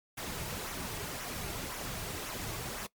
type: noise with flanger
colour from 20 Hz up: pink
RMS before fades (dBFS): -39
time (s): 0.17-2.87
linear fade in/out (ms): 10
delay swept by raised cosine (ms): 0.22 to 4.02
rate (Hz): 1.9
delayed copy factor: -0.5
effects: noise-tail reverb RT60 0.1 s tail -20 dB re dry + MP3 96 kbps